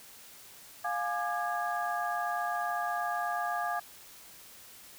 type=tone cluster; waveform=sine; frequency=705 / 833 / 1196 / 1653 Hz; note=F5 / G#5 / D6 / G#6; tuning=+16 / +5 / +31 / -9 cents; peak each=-33 / -37 / -36 / -37 dBFS; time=0.84-3.8 s; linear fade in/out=10 ms; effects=white hiss -52 dBFS RMS until 4.98 s